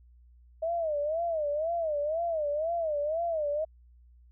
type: tone with vibrato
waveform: sine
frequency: 630 Hz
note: D#5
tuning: 21 cents sharp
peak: -27 dBFS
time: 0.62-3.65 s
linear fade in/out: 10 ms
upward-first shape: sine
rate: 2 Hz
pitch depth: 150 cents each way
effects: added 60 Hz sine -54 dBFS peak until 4.31 s